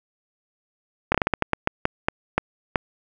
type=slowing click train; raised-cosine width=0.5 ms; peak=-3 dBFS; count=13; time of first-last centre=1.12-2.758 s; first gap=25 ms; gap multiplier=1.28; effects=none